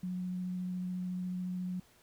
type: tone with vibrato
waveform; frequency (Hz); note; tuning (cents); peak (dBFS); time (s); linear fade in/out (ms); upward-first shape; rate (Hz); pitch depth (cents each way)
sine; 181.8; F#3; -30; -34; 0.03-1.8; 5; triangle; 14; 12
effects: pink hiss -64 dBFS RMS until 2.02 s